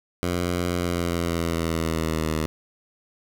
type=tone with pitch glide; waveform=10% pulse; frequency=88.1 to 78.49 Hz; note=F2 to D#2; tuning=+16 to +16 cents; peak=-15 dBFS; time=0.23-2.46 s; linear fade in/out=0 ms; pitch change=-200 cents; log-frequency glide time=0.76-2.35 s; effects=none